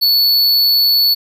square tone, 4435 Hz, C#8, in tune, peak -10 dBFS, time 0.01-1.15 s, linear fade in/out 20 ms, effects none

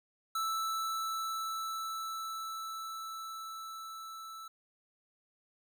square tone with level ramp, 1318.5 Hz, E6, in tune, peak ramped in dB -32 to -45 dBFS, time 0.35-4.48 s, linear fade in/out 5 ms, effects none

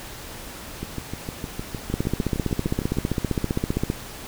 two click trains, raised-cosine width 3 ms, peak -16 / -9 dBFS, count 15 / 31, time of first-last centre 0.83-2.971 / 1.94-3.901 s, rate 6.54 / 15.3 Hz, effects pink hiss -38 dBFS RMS until 4.27 s

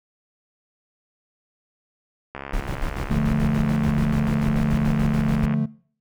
click train, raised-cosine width 0.5 ms, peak -17 dBFS, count 222, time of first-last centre 2.35-5.539 s, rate 69.3 Hz
brown noise with tremolo, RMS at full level -25 dBFS, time 2.53-5.46 s, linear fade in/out 5 ms, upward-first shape square, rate 6.9 Hz, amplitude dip 60%
triangle chord, D minor, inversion none, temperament equal, 146.83 / 174.61 / 220 Hz, D3 / F3 / A3, 0 / 0 / 0 cents, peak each -21 / -26 / -21 dBFS, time 3.1-5.66 s, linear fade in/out 10 ms
effects noise-tail reverb RT60 0.5 s tail -21 dB re dry

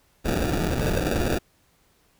pink noise with sample-and-hold, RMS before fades -24 dBFS, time 0.24-1.39 s, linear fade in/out 20 ms, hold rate 1050 Hz, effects pink hiss -63 dBFS RMS until 2.19 s

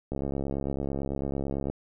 click train, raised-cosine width 2 ms, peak -18 dBFS, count 110, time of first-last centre 0.12-1.7 s, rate 69 Hz, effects none

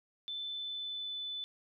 sine tone with pitch glide, 3524 to 3500 Hz, A7 to A7, +2 to -10 cents, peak -37 dBFS, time 0.28-1.44 s, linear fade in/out 0 ms, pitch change -12 cents, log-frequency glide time 0.39-1.17 s, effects none

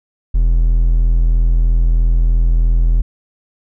triangle tone, 41.55 Hz, E1, 15 cents sharp, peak -7 dBFS, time 0.34-3.02 s, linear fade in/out 10 ms, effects none

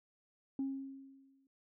sine tone with exponential decay, 270.6 Hz, C#4, 42 cents flat, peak -31 dBFS, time 0.59-1.47 s, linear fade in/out 2 ms, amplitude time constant 190 ms, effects tanh soft clip ceiling -30 dBFS

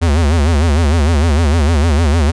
square tone with vibrato, 77.78 Hz, D#2, in tune, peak -10 dBFS, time 0.01-2.32 s, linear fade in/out 20 ms, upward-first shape sine, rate 6.6 Hz, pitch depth 180 cents each way, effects resampled to 22050 Hz

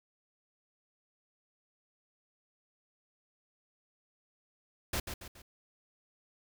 pink noise with echo, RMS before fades -33 dBFS, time 4.93-5 s, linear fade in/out 5 ms, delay 140 ms, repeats 3, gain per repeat -7 dB, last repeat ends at 5.42 s, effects none

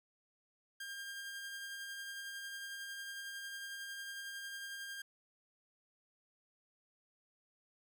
sawtooth tone with tremolo, 1604 Hz, G6, 39 cents sharp, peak -39 dBFS, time 0.8-5.02 s, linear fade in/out 5 ms, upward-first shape sine, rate 11 Hz, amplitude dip 25%, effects none

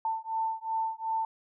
sine beating tone pair, 891 / 893.7 Hz, A5 / A5, +22 / +27 cents, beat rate 2.7 Hz, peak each -32 / -32 dBFS, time 0.05-1.25 s, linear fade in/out 2 ms, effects none

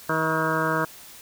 harmonic tone with a mistuned harmonic, 159.5 Hz, D#3, 43 cents sharp, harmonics 1 / 2 / 3 / 4 / 6 / 7 / 8 / 9 / 10, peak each -30 / -30 / -30 / -30 / -30 / -30 / -30 / -30 / -30 dBFS, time 0.09-0.85 s, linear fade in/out 5 ms, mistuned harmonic 7, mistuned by -23 cents, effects white hiss -45 dBFS RMS until 1.21 s

